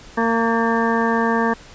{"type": "harmonic tone with a mistuned harmonic", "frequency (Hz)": 229.3, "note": "A#3", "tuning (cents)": -28, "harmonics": [1, 2, 3, 4, 5, 7, 8], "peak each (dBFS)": [-20, -22, -27, -23, -25, -26, -28], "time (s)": [0.17, 1.54], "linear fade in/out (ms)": 10, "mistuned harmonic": 8, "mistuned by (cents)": -40, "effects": ["pink hiss -43 dBFS RMS until 1.74 s", "resampled to 16000 Hz"]}